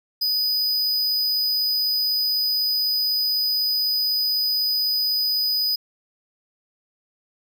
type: tone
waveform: square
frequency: 4978 Hz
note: D#8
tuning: in tune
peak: -20 dBFS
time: 0.21-5.76 s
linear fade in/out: 10 ms
effects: none